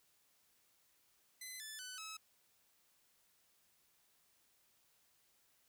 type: tone with pitch steps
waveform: 10% pulse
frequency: 2028 / 1745.2 / 1501.8 / 1292.4 Hz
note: B6 / A6 / F#6 / E6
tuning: +45 / -15 / +25 / -35 cents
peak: -38 dBFS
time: 1.41-2.17 s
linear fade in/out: 5 ms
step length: 190 ms
effects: white hiss -74 dBFS RMS until 5.68 s